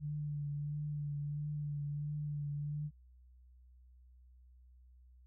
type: tone with vibrato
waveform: sine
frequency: 146.9 Hz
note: D3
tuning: 1 cent sharp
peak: -36 dBFS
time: 0-2.91 s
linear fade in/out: 50 ms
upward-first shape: triangle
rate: 1.5 Hz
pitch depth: 30 cents each way
effects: added 62 Hz sine -58 dBFS peak until 5.26 s